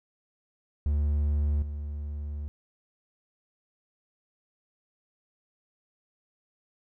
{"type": "tone with level steps", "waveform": "triangle", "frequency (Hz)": 73.42, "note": "D2", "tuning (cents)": 0, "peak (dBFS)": [-21, -30], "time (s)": [0.86, 2.48], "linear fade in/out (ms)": 0, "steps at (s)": 1.62, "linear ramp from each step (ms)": 5, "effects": []}